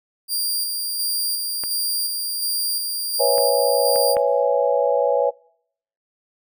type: tone with tremolo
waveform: 15% pulse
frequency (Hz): 4770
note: D8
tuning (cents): +26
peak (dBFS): -14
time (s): 0.28-4.16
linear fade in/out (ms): 50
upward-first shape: square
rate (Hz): 1.4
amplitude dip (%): 30
type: clicks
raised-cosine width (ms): 0.5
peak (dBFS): -18 / -21 / -20 / -14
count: 4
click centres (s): 1.637 / 3.381 / 3.959 / 4.168
type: chord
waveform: sine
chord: C# minor seventh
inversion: third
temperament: equal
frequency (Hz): 493.9 / 554.4 / 659.3 / 830.6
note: B4 / C#5 / E5 / G#5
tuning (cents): 0 / 0 / 0 / 0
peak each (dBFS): -20 / -19 / -24 / -24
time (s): 3.19-5.31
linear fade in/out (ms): 20
effects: noise-tail reverb RT60 0.7 s tail -26 dB re dry